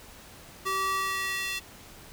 square tone with high-pass filter sweep, 384.7 Hz, G4, 33 cents flat, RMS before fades -30 dBFS, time 0.65-1.6 s, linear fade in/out 20 ms, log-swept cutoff 800 to 2700 Hz, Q 2, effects pink hiss -49 dBFS RMS until 2.12 s

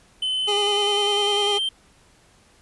triangle tone with pitch glide, 3043 to 3138 Hz, F#7 to G7, +48 to +1 cents, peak -20 dBFS, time 0.22-1.69 s, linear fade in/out 5 ms, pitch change +53 cents, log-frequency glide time 0.62-1.52 s
25% pulse tone with vibrato, 409.8 Hz, G#4, 23 cents flat, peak -18 dBFS, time 0.47-1.59 s, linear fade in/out 20 ms, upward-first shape square, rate 10 Hz, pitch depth 22 cents each way
effects pink hiss -56 dBFS RMS until 2.61 s + resampled to 24000 Hz

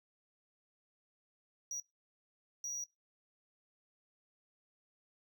triangle tone bursts at uneven times, 5780 Hz, F#8, 41 cents flat, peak -36 dBFS, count 2, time 1.71-1.8 / 2.64-2.84 s, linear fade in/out 2 ms, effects noise-tail reverb RT60 0.2 s tail -21 dB re dry

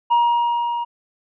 triangle tone with level ramp, 948 Hz, A#5, 29 cents sharp, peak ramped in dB -10 to -20 dBFS, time 0.1-0.85 s, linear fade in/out 20 ms, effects resampled to 8000 Hz

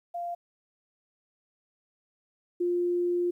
sine tone pair in turn, 694 / 351.6 Hz, F5 / F4, -11 / +12 cents, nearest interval octave, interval 1177 cents, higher first, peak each -31 / -24 dBFS, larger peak second, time 0.14-0.35 / 2.6-3.31 s, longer second, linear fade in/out 10 ms, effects 11-bit

